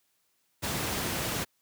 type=noise; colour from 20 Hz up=pink; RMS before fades=-31 dBFS; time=0.62-1.45 s; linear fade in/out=20 ms; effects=white hiss -73 dBFS RMS until 1.61 s + high-pass 80 Hz 12 dB/octave